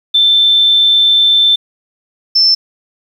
sine tone pair in turn, 3546 / 5313 Hz, A7 / E8, +13 / +13 cents, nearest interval perfect fifth, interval 700 cents, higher second, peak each -6 dBFS, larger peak neither, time 0.14-1.56 / 2.35-2.55 s, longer first, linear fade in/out 10 ms, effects 7-bit

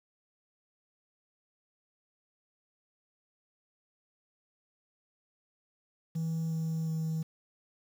triangle tone with pitch steps, 162.4 / 161.09 / 159.79 Hz, E3 / E3 / D#3, -26 / -40 / +46 cents, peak -27 dBFS, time 6.15-7.23 s, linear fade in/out 10 ms, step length 360 ms, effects tanh soft clip ceiling -25 dBFS + 9-bit

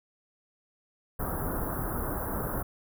pink band-stop noise, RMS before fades -32 dBFS, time 1.19-2.63 s, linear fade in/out 10 ms, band 1500 to 11000 Hz, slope 48 dB/octave, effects none

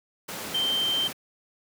sine tone in noise, 3130 Hz, G7, 3 cents flat, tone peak -23 dBFS, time 0.54-1.08 s, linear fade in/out 10 ms, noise pink, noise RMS -34 dBFS, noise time 0.28-1.13 s, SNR +8 dB, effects high-pass 200 Hz 12 dB/octave

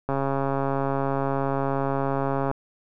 click train, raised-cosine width 1 ms, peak -12 dBFS, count 333, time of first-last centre 0.09-2.513 s, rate 137 Hz, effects none

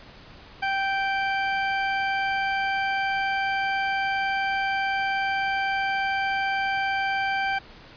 20% pulse tone, 781 Hz, G5, 7 cents flat, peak -18 dBFS, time 0.62-7.59 s, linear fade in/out 10 ms, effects pink hiss -47 dBFS RMS until 7.96 s + resampled to 11025 Hz

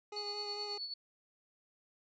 25% pulse tone with vibrato, 413.8 Hz, G#4, 6 cents flat, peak -39 dBFS, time 0.12-0.78 s, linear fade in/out 5 ms, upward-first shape square, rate 4.5 Hz, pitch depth 9 cents each way
sine tone with tremolo, 4435 Hz, C#8, in tune, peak -37 dBFS, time 0.16-0.94 s, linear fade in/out 5 ms, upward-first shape sine, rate 9.3 Hz, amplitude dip 55%
effects resampled to 16000 Hz

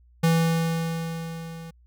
square tone with level ramp, 164.8 Hz, E3, in tune, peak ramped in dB -17 to -38 dBFS, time 0.23-1.71 s, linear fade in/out 10 ms, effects added 60 Hz sine -53 dBFS peak until 1.86 s

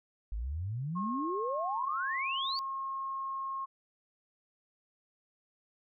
sine exponential sweep, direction up, 49 to 4665 Hz, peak -33 dBFS, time 0.32-2.59 s, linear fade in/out 0 ms
sine tone, 1078 Hz, C#6, 49 cents flat, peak -34 dBFS, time 0.95-3.66 s, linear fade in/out 20 ms
effects none

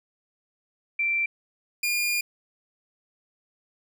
sine / sawtooth tone pair in turn, 2349 / 2419 Hz, D7 / D#7, 0 / -49 cents, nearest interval minor second, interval 51 cents, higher second, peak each -22 / -20 dBFS, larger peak second, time 0.99-1.26 / 1.83-2.21 s, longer second, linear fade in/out 5 ms, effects none

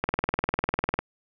click train, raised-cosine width 0.5 ms, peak -9 dBFS, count 20, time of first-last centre 0.04-0.99 s, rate 20 Hz, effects none

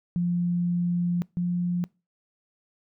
sine tone pair in turn, 174.8 / 176.12 Hz, F3 / F3, +2 / +15 cents, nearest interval unison, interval 13 cents, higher second, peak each -22 / -23 dBFS, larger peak first, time 0.16-1.22 / 1.37-1.84 s, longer first, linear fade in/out 0 ms, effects noise-tail reverb RT60 0.3 s tail -25 dB re dry

